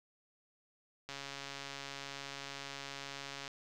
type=click train; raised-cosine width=0.2 ms; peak=-26 dBFS; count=333; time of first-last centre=1.09-3.478 s; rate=139 Hz; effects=none